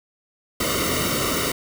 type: noise with comb filter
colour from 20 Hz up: pink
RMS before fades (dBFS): -23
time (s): 0.6-1.52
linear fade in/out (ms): 5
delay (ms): 1.2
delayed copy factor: -1
effects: none